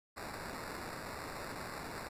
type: noise with sample-and-hold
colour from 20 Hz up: blue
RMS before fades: -44 dBFS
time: 0.16-2.09 s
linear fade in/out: 20 ms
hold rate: 3150 Hz
effects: resampled to 32000 Hz